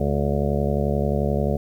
harmonic tone, 71.4 Hz, D2, 48 cents flat, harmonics 1 / 2 / 3 / 5 / 6 / 7 / 8 / 9 / 10, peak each -25 / -25 / -26 / -32 / -28 / -33 / -28 / -34 / -34 dBFS, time 0-1.57 s, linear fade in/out 5 ms, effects 9-bit

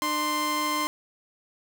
sawtooth tone pair together, 300.9 / 1046.5 Hz, D4 / C6, +42 / 0 cents, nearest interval octave + minor seventh, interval 2158 cents, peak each -27 / -22 dBFS, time 0.02-0.87 s, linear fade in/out 0 ms, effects none

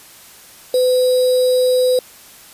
sine tone with sample-and-hold, 505 Hz, B4, 39 cents sharp, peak -11 dBFS, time 0.74-1.99 s, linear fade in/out 2 ms, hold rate 4410 Hz, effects white hiss -42 dBFS RMS until 2.53 s + resampled to 32000 Hz

